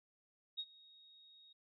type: tone with ADSR envelope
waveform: sine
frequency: 3755 Hz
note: A#7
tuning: 12 cents sharp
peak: -37 dBFS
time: 0.57-1.53 s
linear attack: 22 ms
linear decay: 54 ms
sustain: -23 dB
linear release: 8 ms
effects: none